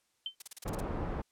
sine tone with exponential decay, 3094 Hz, G7, 23 cents flat, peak -30 dBFS, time 0.26-0.35 s, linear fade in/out 2 ms, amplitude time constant 19 ms
blue noise bursts, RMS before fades -40 dBFS, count 8, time 0.4-0.806 s, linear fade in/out 5 ms, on 21 ms, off 34 ms
pink low-pass noise, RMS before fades -36 dBFS, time 0.65-1.22 s, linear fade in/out 10 ms, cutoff 950 Hz, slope 12 dB/octave
effects white hiss -75 dBFS RMS until 1.31 s + low-pass 10000 Hz 12 dB/octave

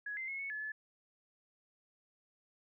sine tone with pitch steps, 1676 / 2078 / 2176 / 2208 / 1716 / 1726 Hz, G#6 / C7 / C#7 / C#7 / A6 / A6, +15 / -12 / -33 / -7 / -44 / -34 cents, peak -38 dBFS, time 0.06-0.72 s, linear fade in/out 5 ms, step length 110 ms, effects none

